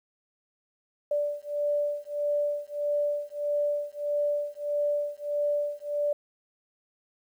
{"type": "beating tone pair", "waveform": "sine", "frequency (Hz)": [584, 585.6], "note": ["D5", "D5"], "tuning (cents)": [-10, -5], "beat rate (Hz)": 1.6, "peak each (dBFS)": -29, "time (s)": [1.11, 6.13], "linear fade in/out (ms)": 5, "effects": ["10-bit"]}